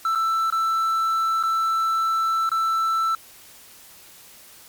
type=tone with dropouts; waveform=triangle; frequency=1328 Hz; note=E6; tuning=12 cents sharp; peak=-17 dBFS; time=0.05-3.15 s; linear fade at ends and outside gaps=2 ms; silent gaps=0.151-0.156 / 0.502-0.524 / 1.428-1.435 / 2.492-2.516 s; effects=white hiss -47 dBFS RMS until 4.68 s + MP3 96 kbps

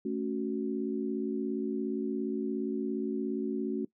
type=chord; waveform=sine; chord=F# minor; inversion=first; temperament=equal; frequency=220 / 277.2 / 370 Hz; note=A3 / C#4 / F#4; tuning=0 / 0 / 0 cents; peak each=-34 dBFS; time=0.05-3.85 s; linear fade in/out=5 ms; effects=noise-tail reverb RT60 0.1 s tail -20 dB re dry

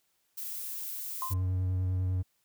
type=noise; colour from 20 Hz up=violet; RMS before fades=-38 dBFS; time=0.37-1.34 s; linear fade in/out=10 ms
type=tone with exponential decay; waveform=sine; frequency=1039 Hz; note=C6; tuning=12 cents flat; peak=-29 dBFS; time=1.22-1.49 s; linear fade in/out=2 ms; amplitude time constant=57 ms
type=tone with vibrato; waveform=triangle; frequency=92.3 Hz; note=F#2; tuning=4 cents flat; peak=-25 dBFS; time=1.3-2.23 s; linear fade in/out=20 ms; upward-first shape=triangle; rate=10 Hz; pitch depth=19 cents each way
effects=white hiss -74 dBFS RMS until 2.44 s

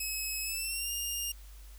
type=tone with pitch glide; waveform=10% pulse; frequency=2569 to 2818 Hz; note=E7 to F7; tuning=-45 to +15 cents; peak=-25 dBFS; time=0-1.32 s; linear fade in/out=5 ms; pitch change=+160 cents; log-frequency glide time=0.43-0.91 s; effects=added 50 Hz sine -47 dBFS peak until 1.78 s + white hiss -59 dBFS RMS until 1.78 s

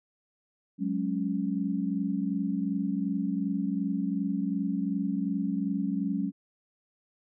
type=chord; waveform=sine; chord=F# suspended second; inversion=none; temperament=equal; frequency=185 / 207.7 / 277.2 Hz; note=F#3 / G#3 / C#4; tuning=0 / 0 / 0 cents; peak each=-31 dBFS; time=0.78-6.32 s; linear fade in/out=50 ms; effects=none

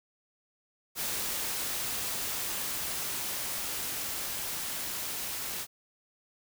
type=noise with level ramp; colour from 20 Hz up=white; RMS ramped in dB=-33 to -36 dBFS; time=0.95-5.67 s; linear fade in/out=50 ms; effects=none

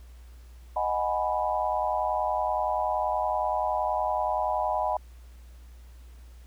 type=chord; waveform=sine; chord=G# minor seventh; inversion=second; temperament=equal; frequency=622.3 / 740 / 830.6 / 987.8 Hz; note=D#5 / F#5 / G#5 / B5; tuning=0 / 0 / 0 / 0 cents; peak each=-30 dBFS; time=0.76-4.97 s; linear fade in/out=5 ms; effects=added 60 Hz sine -45 dBFS peak until 6.46 s + pink hiss -61 dBFS RMS until 6.46 s

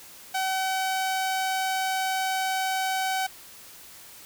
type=tone; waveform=sawtooth; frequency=760 Hz; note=F#5; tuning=46 cents sharp; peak=-21 dBFS; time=0.34-3.27 s; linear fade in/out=10 ms; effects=white hiss -47 dBFS RMS until 4.25 s

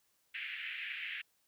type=band-pass noise; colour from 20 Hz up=white; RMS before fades=-42 dBFS; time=0.34-1.22 s; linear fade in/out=10 ms; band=1700 to 2900 Hz; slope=48 dB/octave; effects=white hiss -75 dBFS RMS until 1.47 s

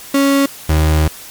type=tone pair in turn; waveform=35% pulse; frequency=277.2 / 77.79 Hz; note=C#4 / D#2; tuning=0 / 0 cents; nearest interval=octave + minor seventh; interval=2200 cents; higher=first; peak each=-8 / -8 dBFS; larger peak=neither; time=0.14-0.46 / 0.69-1.08 s; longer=second; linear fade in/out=5 ms; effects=white hiss -34 dBFS RMS until 1.3 s + MP3 96 kbps

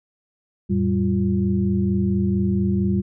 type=tone cluster; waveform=sine; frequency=87.3 / 111.7 / 193.9 / 349.9 Hz; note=F2 / A2 / G3 / F4; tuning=0 / +27 / -19 / +3 cents; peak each=-25 / -26 / -19 / -28 dBFS; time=0.69-3.02 s; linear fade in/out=20 ms; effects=none

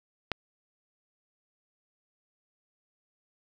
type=click; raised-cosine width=0.3 ms; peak=-12 dBFS; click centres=0.317 s; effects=none

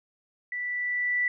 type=tone with level ramp; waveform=sine; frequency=1969 Hz; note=B6; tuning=6 cents flat; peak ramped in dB=-30 to -22 dBFS; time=0.52-1.28 s; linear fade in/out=2 ms; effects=none

